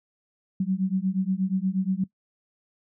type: beating tone pair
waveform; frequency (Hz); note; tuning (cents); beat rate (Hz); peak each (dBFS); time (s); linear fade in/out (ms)
sine; 185 / 193.4; F#3 / G3; 0 / -23; 8.4; -25 / -26; 0.6-2.04; 5
effects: noise-tail reverb RT60 0.1 s tail -19 dB re dry